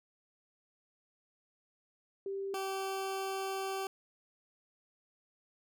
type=tone pair in turn; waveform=sine / 20% pulse; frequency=392 / 386.2 Hz; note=G4 / G4; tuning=0 / -26 cents; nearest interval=unison; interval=26 cents; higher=first; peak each=-35 / -30 dBFS; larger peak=second; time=2.26-2.54 / 2.54-3.87 s; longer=second; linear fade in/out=2 ms; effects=none